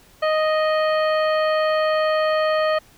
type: harmonic tone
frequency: 622.3 Hz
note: D#5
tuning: in tune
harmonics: 1 / 2 / 3 / 4 / 5 / 7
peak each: -18 / -24 / -28 / -35 / -34 / -37 dBFS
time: 0.22-2.79 s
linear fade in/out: 10 ms
effects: pink hiss -52 dBFS RMS until 2.97 s